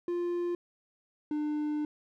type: tone pair in turn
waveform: triangle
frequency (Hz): 349.2 / 299.9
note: F4 / D4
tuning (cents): 0 / +36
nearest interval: minor third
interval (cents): 264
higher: first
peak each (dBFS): -27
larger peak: neither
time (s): 0.08-0.55 / 1.31-1.85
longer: second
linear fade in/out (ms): 2
effects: none